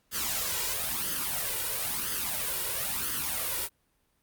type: noise with flanger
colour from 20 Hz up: white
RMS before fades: -31 dBFS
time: 0.11-3.69 s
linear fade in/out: 50 ms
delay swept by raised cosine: 0.62 to 2.12 ms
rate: 1 Hz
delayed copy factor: +0.65
effects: pink hiss -72 dBFS RMS until 4.22 s + Opus 48 kbps